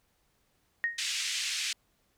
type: tone with exponential decay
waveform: sine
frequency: 1864.7 Hz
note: A#6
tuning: in tune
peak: -23 dBFS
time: 0.84-1.06 s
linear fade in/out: 0 ms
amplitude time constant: 47 ms
type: band-pass noise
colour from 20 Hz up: pink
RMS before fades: -33 dBFS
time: 0.98-1.73 s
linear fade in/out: 5 ms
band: 2200 to 7700 Hz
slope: 24 dB/octave
effects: pink hiss -72 dBFS RMS until 2.17 s